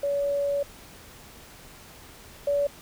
sine tone pair in turn, 567 / 571.6 Hz, C#5 / D5, +39 / -47 cents, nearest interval unison, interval 14 cents, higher second, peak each -23 / -21 dBFS, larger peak second, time 0.03-0.63 / 2.47-2.67 s, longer first, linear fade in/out 5 ms, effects pink hiss -48 dBFS RMS until 2.81 s

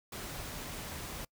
pink noise, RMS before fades -42 dBFS, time 0.12-1.25 s, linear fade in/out 5 ms, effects noise-tail reverb RT60 0.1 s tail -26 dB re dry

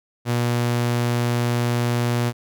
sawtooth tone, 120 Hz, B2, 49 cents flat, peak -15 dBFS, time 0.25-2.33 s, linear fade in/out 50 ms, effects none

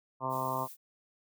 harmonic tone, 130.81 Hz, C3, in tune, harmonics 1 / 2 / 3 / 4 / 5 / 6 / 7 / 8 / 9, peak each -41 / -43 / -45 / -43 / -39 / -44 / -36 / -35 / -42 dBFS, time 0.2-0.68 s, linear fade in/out 50 ms
violet noise, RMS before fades -47 dBFS, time 0.29-0.77 s, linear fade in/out 50 ms
effects none

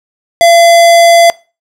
square tone, 680 Hz, F5, 46 cents flat, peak -3 dBFS, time 0.41-1.3 s, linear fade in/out 0 ms, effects noise-tail reverb RT60 0.3 s tail -22 dB re dry + low-pass 11000 Hz 12 dB/octave

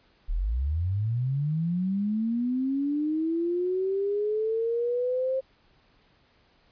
sine linear sweep, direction up, 33.89 to 532 Hz, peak -24 dBFS, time 0.28-5.41 s, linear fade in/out 20 ms, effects pink hiss -63 dBFS RMS until 6.71 s + resampled to 11025 Hz

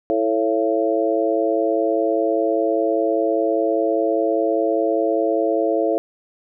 harmonic tone with a mistuned harmonic, 110 Hz, A2, in tune, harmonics 3 / 4 / 5 / 6, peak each -22 / -22 / -22 / -22 dBFS, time 0.1-5.98 s, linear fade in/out 0 ms, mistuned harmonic 6, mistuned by +39 cents, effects none

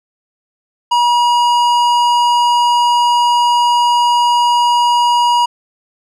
sine tone with tanh clipping, 960 Hz, B5, 49 cents flat, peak -11 dBFS, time 0.91-5.46 s, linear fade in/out 10 ms, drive 14 dB, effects none

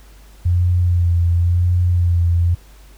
sine tone with vibrato, 87.31 Hz, F2, in tune, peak -12 dBFS, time 0.45-2.55 s, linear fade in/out 10 ms, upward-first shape sine, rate 0.94 Hz, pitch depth 32 cents each way, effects added 50 Hz sine -41 dBFS peak until 2.97 s + pink hiss -50 dBFS RMS until 2.97 s

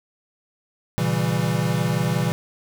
square chord, A# diminished seventh, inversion none, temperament equal with one note detuned, 119.26 / 138.59 / 164.81 / 196 Hz, A#2 / C#3 / E3 / G3, +40 / 0 / 0 / 0 cents, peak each -26 / -27 / -24 / -29 dBFS, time 0.98-2.32 s, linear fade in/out 0 ms, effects none

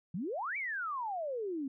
sine exponential two-way sweep, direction up then down, 155.3 to 2349 to 259.3 Hz, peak -34 dBFS, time 0.14-1.68 s, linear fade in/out 5 ms, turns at 0.57 s, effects none

